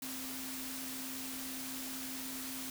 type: tone in noise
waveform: sine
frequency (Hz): 261.6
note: C4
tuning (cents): 0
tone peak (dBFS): -45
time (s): 0.02-2.7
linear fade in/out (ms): 2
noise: white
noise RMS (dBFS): -43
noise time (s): 0.02-2.7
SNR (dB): -5
effects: none